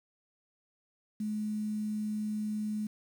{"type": "tone with quantisation", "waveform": "sine", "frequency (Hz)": 212.6, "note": "G#3", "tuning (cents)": 41, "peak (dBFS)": -31, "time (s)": [1.2, 2.87], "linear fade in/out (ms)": 5, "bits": 9, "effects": []}